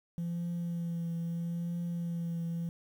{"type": "tone with vibrato", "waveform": "sine", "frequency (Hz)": 170.1, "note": "F3", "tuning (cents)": -45, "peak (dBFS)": -30, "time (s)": [0.18, 2.69], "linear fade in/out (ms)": 0, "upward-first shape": "triangle", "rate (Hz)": 0.77, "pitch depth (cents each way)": 26, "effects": ["tanh soft clip ceiling -31 dBFS", "10-bit"]}